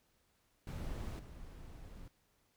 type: noise with level steps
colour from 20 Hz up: brown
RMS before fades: -41 / -51 dBFS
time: 0.67-2.08 s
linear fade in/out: 2 ms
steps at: 1.19 s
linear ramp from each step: 2 ms
effects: pink hiss -75 dBFS RMS until 2.56 s